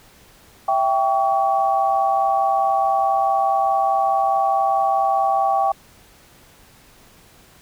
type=chord; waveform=sine; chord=C# diminished; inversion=first; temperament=equal with one note detuned; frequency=659.3 / 784 / 1130.7 Hz; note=E5 / G5 / C#6; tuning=0 / 0 / +34 cents; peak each=-23 / -17 / -23 dBFS; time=0.68-5.72 s; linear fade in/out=5 ms; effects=pink hiss -50 dBFS RMS until 7.61 s